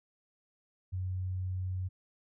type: tone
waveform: sine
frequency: 92.5 Hz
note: F#2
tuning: in tune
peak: -32 dBFS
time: 0.92-1.89 s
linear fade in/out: 20 ms
effects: none